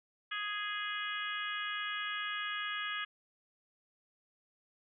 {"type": "harmonic tone", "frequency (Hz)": 415.3, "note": "G#4", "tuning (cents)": 0, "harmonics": [3, 4, 5, 6, 7, 8], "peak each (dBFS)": [-41, -39, -44, -46, -43, -45], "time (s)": [0.31, 3.05], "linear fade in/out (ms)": 10, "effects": []}